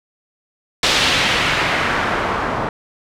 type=noise with low-pass filter sweep; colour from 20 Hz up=white; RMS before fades=-18 dBFS; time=0.83-2.69 s; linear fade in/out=2 ms; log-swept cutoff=4200 to 950 Hz; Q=1.2; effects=none